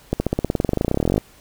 accelerating click train, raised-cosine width 2 ms, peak -5 dBFS, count 28, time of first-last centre 0.13-1.18 s, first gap 70 ms, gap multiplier 0.95, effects pink hiss -50 dBFS RMS until 1.4 s

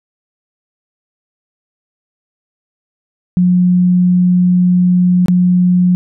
sine tone with dropouts, 179.7 Hz, F3, 50 cents sharp, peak -7 dBFS, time 3.37-5.95 s, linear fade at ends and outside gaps 0 ms, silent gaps 5.259-5.283 s, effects none

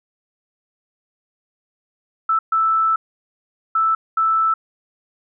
sine tone bursts at uneven times, 1318.5 Hz, E6, in tune, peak -14 dBFS, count 4, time 2.29-2.39 / 2.52-2.96 / 3.75-3.95 / 4.17-4.54 s, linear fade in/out 5 ms, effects none

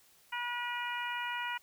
harmonic tone, 483 Hz, B4, 39 cents flat, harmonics 2 / 3 / 4 / 5 / 6, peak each -38 / -40 / -41 / -42 / -43 dBFS, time 0.32-1.58 s, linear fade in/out 10 ms, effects white hiss -64 dBFS RMS until 1.62 s

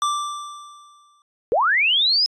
square tone with exponential decay, 1174.7 Hz, D6, in tune, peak -18 dBFS, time 0.02-1.22 s, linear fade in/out 1 ms, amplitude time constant 260 ms
sine linear sweep, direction up, 406.1 to 5180 Hz, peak -15 dBFS, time 1.52-2.26 s, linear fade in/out 0 ms
effects resampled to 22050 Hz

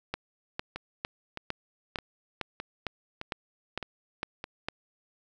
two click trains, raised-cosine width 0.3 ms, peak -15 / -20 dBFS, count 11 / 7, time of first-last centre 0.14-4.685 / 0.76-4.441 s, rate 2.2 / 1.63 Hz, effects none

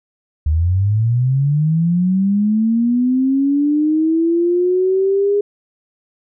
sine linear sweep, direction up, 73.42 to 411.2 Hz, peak -12 dBFS, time 0.46-5.41 s, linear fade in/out 5 ms, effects none

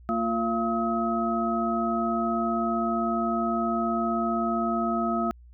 sine tone cluster, 228.9 / 348.3 / 686 / 1276 Hz, A#3 / F4 / F5 / D#6, -31 / -5 / -31 / +43 cents, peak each -27 / -32 / -29 / -29 dBFS, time 0.09-5.31 s, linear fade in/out 0 ms, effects added 60 Hz sine -47 dBFS peak until 5.53 s

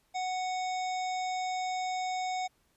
harmonic tone, 740 Hz, F#5, in tune, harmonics 1 / 3 / 5 / 7 / 9 / 10, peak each -31 / -41 / -45 / -48 / -50 / -51 dBFS, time 0.14-2.48 s, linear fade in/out 20 ms, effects pink hiss -71 dBFS RMS until 2.76 s + resampled to 32000 Hz

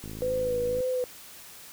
click train, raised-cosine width 3 ms, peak -27 dBFS, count 42, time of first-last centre 0.04-0.805 s, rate 53.6 Hz
sine tone with vibrato, 499.4 Hz, B4, 19 cents sharp, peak -25 dBFS, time 0.22-1.04 s, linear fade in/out 0 ms, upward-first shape sine, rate 1.9 Hz, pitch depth 40 cents each way
effects white hiss -47 dBFS RMS until 1.72 s

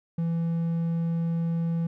triangle tone, 166.8 Hz, E3, 21 cents sharp, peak -22 dBFS, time 0.18-1.87 s, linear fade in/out 5 ms, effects none

